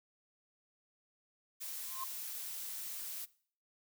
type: noise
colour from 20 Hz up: blue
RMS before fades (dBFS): -43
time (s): 1.6-3.26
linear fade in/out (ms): 20
type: tone with exponential growth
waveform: sine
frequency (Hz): 1055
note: C6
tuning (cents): +14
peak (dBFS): -36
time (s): 1.82-2.04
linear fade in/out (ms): 5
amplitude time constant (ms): 46
effects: noise-tail reverb RT60 0.5 s tail -20 dB re dry